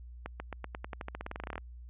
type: accelerating click train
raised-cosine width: 0.5 ms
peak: -23 dBFS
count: 21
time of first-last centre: 0.26-1.58 s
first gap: 140 ms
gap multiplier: 0.91
effects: added 60 Hz sine -45 dBFS peak until 1.89 s + resampled to 8000 Hz